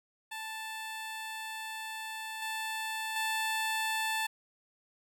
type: tone with level steps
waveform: 15% pulse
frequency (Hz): 880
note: A5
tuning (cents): 0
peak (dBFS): -32 / -28 / -24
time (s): 0.31-4.27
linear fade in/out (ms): 10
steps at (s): 2.42 / 3.16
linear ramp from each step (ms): 2
effects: none